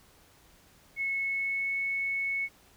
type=tone with pitch glide; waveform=sine; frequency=2192 to 2206 Hz; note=C#7 to C#7; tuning=-20 to -9 cents; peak=-28 dBFS; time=0.96-2.49 s; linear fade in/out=50 ms; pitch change=+11 cents; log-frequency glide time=1.09-1.76 s; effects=pink hiss -60 dBFS RMS until 2.76 s